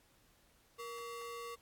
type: ring-modulated tone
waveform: 45% pulse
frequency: 803 Hz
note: G5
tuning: 41 cents sharp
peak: -40 dBFS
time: 0.78-1.56 s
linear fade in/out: 20 ms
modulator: 332 Hz
effects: pink hiss -69 dBFS RMS until 1.61 s + AAC 64 kbps